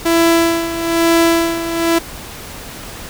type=tone with tremolo; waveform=sawtooth; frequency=333.5 Hz; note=E4; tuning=20 cents sharp; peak=-5 dBFS; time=0.05-1.99 s; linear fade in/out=10 ms; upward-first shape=sine; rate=1.1 Hz; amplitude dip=70%; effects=pink hiss -31 dBFS RMS until 3.09 s